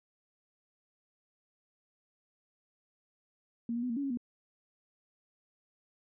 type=tone with pitch steps; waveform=sine; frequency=233.4 / 238.1 / 250.3 / 231 / 282.4 / 274.6 / 242.1 Hz; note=A#3 / A#3 / B3 / A#3 / C#4 / C#4 / B3; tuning=+2 / +37 / +23 / -16 / +32 / -16 / -34 cents; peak=-31 dBFS; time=3.69-4.173 s; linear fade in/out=2 ms; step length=69 ms; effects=none